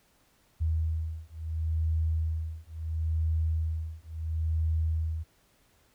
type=beating tone pair; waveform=sine; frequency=79.7 / 80.43 Hz; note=D#2 / E2; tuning=+42 / -42 cents; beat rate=0.73 Hz; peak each=-30 dBFS; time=0.6-5.24 s; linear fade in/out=20 ms; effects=pink hiss -66 dBFS RMS until 5.94 s